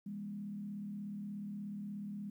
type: tone with frequency modulation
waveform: sine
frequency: 203.6 Hz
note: G#3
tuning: 34 cents flat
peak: -40 dBFS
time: 0.06-2.3 s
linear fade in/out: 5 ms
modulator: 36.7 Hz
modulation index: 0.57
effects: 12-bit